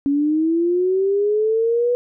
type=linear sweep; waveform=sine; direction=up; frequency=277.2 to 491.2 Hz; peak=-15 dBFS; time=0.06-1.95 s; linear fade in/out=0 ms; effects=none